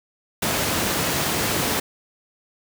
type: high-pass noise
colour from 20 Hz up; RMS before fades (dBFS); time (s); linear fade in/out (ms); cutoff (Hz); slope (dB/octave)
pink; -23; 0.42-1.8; 5; 110; 12
effects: none